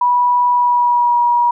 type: tone with pitch glide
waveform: sine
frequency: 978 to 959.5 Hz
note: B5 to A#5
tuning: -17 to +50 cents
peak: -10 dBFS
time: 0.01-1.51 s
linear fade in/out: 5 ms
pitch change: -33 cents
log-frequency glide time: 0.49-1.17 s
effects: none